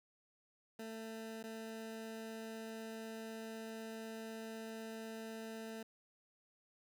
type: tone with dropouts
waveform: 20% pulse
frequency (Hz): 223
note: A3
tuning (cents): +23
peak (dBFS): -40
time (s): 0.79-5.83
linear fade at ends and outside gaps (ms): 5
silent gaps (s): 1.429-1.437
effects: none